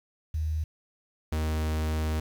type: tone pair in turn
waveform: sine / 45% pulse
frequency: 78.1 / 78.1 Hz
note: D#2 / D#2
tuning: +7 / +7 cents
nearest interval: unison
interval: 0 cents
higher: neither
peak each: -26 dBFS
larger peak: neither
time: 0.34-0.64 / 1.32-2.2 s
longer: second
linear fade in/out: 5 ms
effects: 9-bit